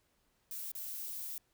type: noise with dropouts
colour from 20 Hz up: violet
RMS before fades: -42 dBFS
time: 0.51-1.38 s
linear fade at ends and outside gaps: 1 ms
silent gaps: 0.717-0.751 s
effects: pink hiss -75 dBFS RMS until 1.53 s